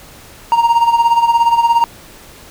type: tone with tremolo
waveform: triangle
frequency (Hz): 932.3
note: A#5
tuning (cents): 0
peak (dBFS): -4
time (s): 0.52-1.84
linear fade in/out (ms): 0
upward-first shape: sine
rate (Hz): 17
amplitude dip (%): 70
effects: pink hiss -39 dBFS RMS until 2.5 s